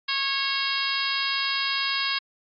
harmonic tone with a mistuned harmonic, 549 Hz, C#5, 17 cents flat, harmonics 2 / 3 / 4 / 5 / 6 / 7 / 8 / 9, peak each -32 / -32 / -32 / -32 / -32 / -32 / -32 / -32 dBFS, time 0.08-2.19 s, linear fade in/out 10 ms, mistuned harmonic 6, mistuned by -23 cents, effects AAC 64 kbps

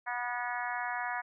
harmonic tone with a mistuned harmonic, 243.8 Hz, B3, 22 cents flat, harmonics 3 / 4 / 5 / 6 / 7 / 8 / 9, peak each -38 / -38 / -43 / -41 / -39 / -43 / -45 dBFS, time 0.06-1.22 s, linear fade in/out 20 ms, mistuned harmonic 8, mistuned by -24 cents, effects none

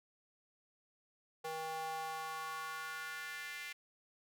square tone with high-pass filter sweep, 159.2 Hz, D#3, 40 cents sharp, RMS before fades -43 dBFS, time 1.44-3.73 s, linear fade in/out 10 ms, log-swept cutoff 610 to 2100 Hz, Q 3.1, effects none

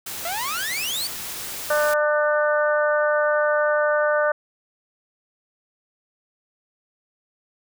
white noise, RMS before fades -32 dBFS, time 0.06-1.94 s, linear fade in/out 5 ms
sawtooth exponential sweep, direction up, 650 to 4699 Hz, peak -22 dBFS, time 0.25-1.07 s, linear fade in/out 2 ms
harmonic tone, 299 Hz, D4, 31 cents sharp, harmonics 2 / 3 / 4 / 5 / 6, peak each -19 / -31 / -26 / -24 / -33 dBFS, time 1.7-4.32 s, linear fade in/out 5 ms
effects none

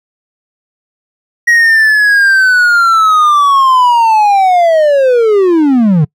triangle linear sweep, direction down, 1900 to 141.3 Hz, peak -3 dBFS, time 1.47-6.05 s, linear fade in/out 10 ms, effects noise-tail reverb RT60 0.1 s tail -25 dB re dry

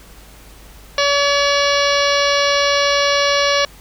harmonic tone with a mistuned harmonic, 569 Hz, C#5, 45 cents sharp, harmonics 1 / 2 / 3 / 4 / 5 / 6 / 7 / 8 / 9 / 10, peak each -17 / -20 / -22 / -23 / -24 / -25 / -25 / -26 / -27 / -27 dBFS, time 0.98-3.65 s, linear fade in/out 2 ms, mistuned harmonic 8, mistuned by -60 cents, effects added 50 Hz sine -42 dBFS peak until 3.8 s + pink hiss -44 dBFS RMS until 3.8 s

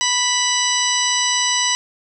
harmonic tone, 987 Hz, B5, 1 cent flat, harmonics 1 / 2 / 3 / 4 / 5 / 6 / 8, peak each -24 / -24 / -22 / -25 / -27 / -21 / -26 dBFS, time 0.01-1.75 s, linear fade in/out 0 ms, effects none

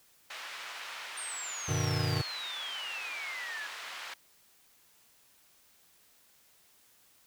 white band-pass noise, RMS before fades -43 dBFS, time 0.3-4.14 s, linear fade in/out 5 ms, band 930 to 2800 Hz, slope 12 dB/octave
sine exponential sweep, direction down, 8870 to 1661.2 Hz, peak -38 dBFS, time 1.17-3.67 s, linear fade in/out 5 ms
square chord, G augmented, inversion none, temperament just, 98 / 122.5 / 153.12 Hz, G2 / B2 / D#3, 0 / -14 / -27 cents, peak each -34 dBFS, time 1.68-2.22 s, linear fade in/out 10 ms
effects white hiss -64 dBFS RMS until 7.26 s

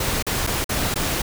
pink noise with dropouts, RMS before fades -23 dBFS, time 0-1.22 s, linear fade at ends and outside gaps 5 ms, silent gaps 0.226-0.266 / 0.467-0.472 / 0.644-0.692 / 0.942-0.957 s, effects none

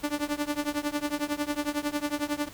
sawtooth tone with tremolo, 293.7 Hz, D4, in tune, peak -20 dBFS, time 0.03-2.49 s, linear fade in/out 10 ms, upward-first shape triangle, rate 11 Hz, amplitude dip 100%, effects pink hiss -48 dBFS RMS until 2.53 s

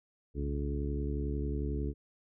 harmonic tone with a mistuned harmonic, 71.1 Hz, C#2, 45 cents sharp, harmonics 1 / 2 / 3 / 4 / 5 / 6, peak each -33 / -39 / -43 / -40 / -43 / -42 dBFS, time 0.34-1.94 s, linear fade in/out 50 ms, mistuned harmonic 1, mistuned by -99 cents, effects none

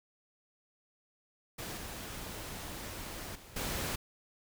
pink noise with level steps, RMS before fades -41 / -43 / -53 / -36 dBFS, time 1.58-3.96 s, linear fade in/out 10 ms, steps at 1.77 / 3.35 / 3.56 s, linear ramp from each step 5 ms, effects none

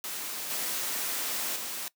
white noise with level steps, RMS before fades -36 / -32 / -36 dBFS, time 0.04-1.88 s, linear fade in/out 0 ms, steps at 0.5 / 1.56 s, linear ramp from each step 2 ms, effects noise-tail reverb RT60 0.1 s tail -21 dB re dry + high-pass 200 Hz 12 dB/octave

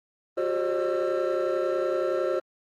triangle tone cluster, 361 / 391.9 / 534 / 606 / 1341 Hz, F#4 / G4 / C5 / D#5 / E6, -43 / 0 / +35 / -46 / +29 cents, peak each -26 / -30 / -25 / -28 / -34 dBFS, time 0.37-2.4 s, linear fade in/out 10 ms, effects tanh soft clip ceiling -16 dBFS + Opus 24 kbps

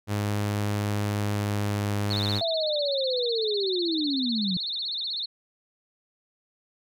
sawtooth tone with pitch glide, 103.3 to 102.35 Hz, G#2 to G#2, -9 to -25 cents, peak -21 dBFS, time 0.07-2.42 s, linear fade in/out 50 ms, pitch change -16 cents, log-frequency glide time 1.13-2.05 s
sine tone with vibrato, 3951 Hz, B7, in tune, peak -28 dBFS, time 2.1-5.26 s, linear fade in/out 10 ms, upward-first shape sine, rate 16 Hz, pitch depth 190 cents each way
sine linear sweep, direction down, 675 to 175.2 Hz, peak -25 dBFS, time 2.41-4.57 s, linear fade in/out 2 ms
effects none

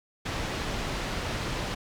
pink low-pass noise, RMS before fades -32 dBFS, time 0.25-1.75 s, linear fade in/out 10 ms, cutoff 4900 Hz, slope 12 dB/octave, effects none

